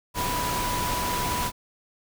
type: tone in noise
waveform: sine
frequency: 985 Hz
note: B5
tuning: 5 cents flat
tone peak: -28 dBFS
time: 0.14-1.52 s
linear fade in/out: 50 ms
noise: pink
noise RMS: -29 dBFS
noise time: 0.14-1.52 s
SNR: -2 dB
effects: none